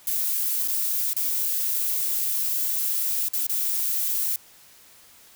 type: noise with dropouts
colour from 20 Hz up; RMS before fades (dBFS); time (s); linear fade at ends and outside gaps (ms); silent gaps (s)
violet; -25; 0.07-4.36; 2; 0.677-0.682 / 1.133-1.164 / 3.285-3.334 / 3.468-3.494
effects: white hiss -52 dBFS RMS until 5.35 s